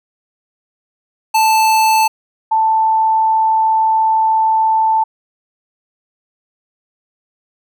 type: tone pair in turn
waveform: square / sine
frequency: 879 / 883.1 Hz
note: A5 / A5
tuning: -2 / +6 cents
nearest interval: unison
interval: 8 cents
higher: second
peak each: -10 dBFS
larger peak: neither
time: 1.34-2.08 / 2.51-5.04 s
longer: second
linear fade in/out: 10 ms
effects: none